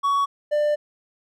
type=tone pair in turn; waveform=triangle; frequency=1122 / 594.4 Hz; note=C#6 / D5; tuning=+21 / +21 cents; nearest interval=major seventh; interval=1100 cents; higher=first; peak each=-16 dBFS; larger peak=neither; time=0.03-0.26 / 0.51-0.76 s; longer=second; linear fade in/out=20 ms; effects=none